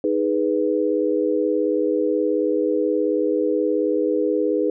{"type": "chord", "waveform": "sine", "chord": "G# minor", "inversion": "second", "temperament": "equal", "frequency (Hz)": [311.1, 415.3, 493.9], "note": ["D#4", "G#4", "B4"], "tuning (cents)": [0, 0, 0], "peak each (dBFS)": -22, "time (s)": [0.04, 4.7], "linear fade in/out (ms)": 2, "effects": []}